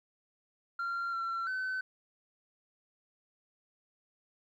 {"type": "tone with pitch steps", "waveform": "sine", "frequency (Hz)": [1381, 1356, 1520], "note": ["F6", "E6", "F#6"], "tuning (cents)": [-20, 49, 46], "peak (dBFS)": -30, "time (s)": [0.79, 1.81], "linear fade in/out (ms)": 5, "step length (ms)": 340, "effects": ["tanh soft clip ceiling -31 dBFS", "12-bit"]}